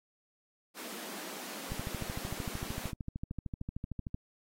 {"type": "high-pass noise", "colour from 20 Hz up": "pink", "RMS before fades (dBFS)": -44, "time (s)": [0.74, 2.93], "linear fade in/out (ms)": 50, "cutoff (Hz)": 180, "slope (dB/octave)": 96}
{"type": "click train", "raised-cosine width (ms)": 5, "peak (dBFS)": -25, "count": 33, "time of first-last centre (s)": [1.72, 4.144], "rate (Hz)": 13.2}
{"effects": ["AAC 48 kbps"]}